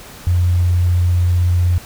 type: tone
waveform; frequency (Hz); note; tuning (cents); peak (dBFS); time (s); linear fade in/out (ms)
sine; 88.4; F2; +22; -11; 0.27-1.78; 0
effects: pink hiss -37 dBFS RMS until 1.85 s